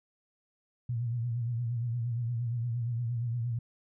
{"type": "tone with vibrato", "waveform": "sine", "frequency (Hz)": 118.5, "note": "A#2", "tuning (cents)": 29, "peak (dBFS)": -29, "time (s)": [0.89, 3.59], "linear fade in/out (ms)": 5, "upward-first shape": "triangle", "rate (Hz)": 8.6, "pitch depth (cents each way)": 88, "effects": []}